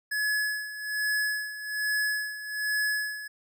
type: tone with tremolo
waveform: square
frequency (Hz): 1700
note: G#6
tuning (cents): +40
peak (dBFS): -25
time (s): 0.11-3.28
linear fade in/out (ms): 10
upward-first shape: sine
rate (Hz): 1.2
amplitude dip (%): 75
effects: none